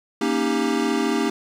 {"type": "chord", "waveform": "square", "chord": "Eb dominant seventh", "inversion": "second", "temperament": "equal with one note detuned", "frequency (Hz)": [233.1, 277.2, 311.1, 396.1], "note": ["Bb3", "Db4", "Eb4", "G4"], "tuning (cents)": [0, 0, 0, 18], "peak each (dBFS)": -26, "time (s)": [0.21, 1.3], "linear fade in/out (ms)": 5, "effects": ["low-pass 8000 Hz 12 dB/octave", "8-bit"]}